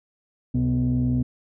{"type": "tone cluster", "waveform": "sine", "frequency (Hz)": [66.5, 127.2, 248.7], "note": ["C2", "C3", "B3"], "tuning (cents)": [29, -48, 12], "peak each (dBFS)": [-27, -21, -21], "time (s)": [0.54, 1.23], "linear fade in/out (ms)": 10, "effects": ["tanh soft clip ceiling -15 dBFS"]}